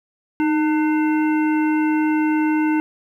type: harmonic tone with a mistuned harmonic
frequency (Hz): 300.2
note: D4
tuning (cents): +38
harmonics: 1 / 3 / 5 / 7 / 9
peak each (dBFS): -16 / -26 / -30 / -33 / -35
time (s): 0.4-2.8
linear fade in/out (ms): 0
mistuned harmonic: 1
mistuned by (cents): +53
effects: 9-bit